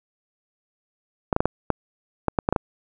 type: clicks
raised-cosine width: 1 ms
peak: -5 dBFS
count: 10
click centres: 1.328 / 1.364 / 1.405 / 1.456 / 1.703 / 2.283 / 2.388 / 2.489 / 2.526 / 2.562 s
effects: none